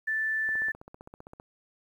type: tone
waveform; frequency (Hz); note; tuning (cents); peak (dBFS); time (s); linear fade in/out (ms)
sine; 1760; A6; 0; -26; 0.07-0.72; 10
type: click train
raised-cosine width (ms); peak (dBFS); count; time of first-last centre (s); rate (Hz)
1; -31; 15; 0.49-1.399; 15.4
effects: 10-bit